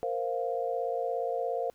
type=chord; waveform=sine; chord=Bb suspended second; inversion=none; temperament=equal; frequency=466.2 / 523.3 / 698.5 Hz; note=Bb4 / C5 / F5; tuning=0 / 0 / 0 cents; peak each=-33 dBFS; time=0.03-1.7 s; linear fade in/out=0 ms; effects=pink hiss -67 dBFS RMS until 1.74 s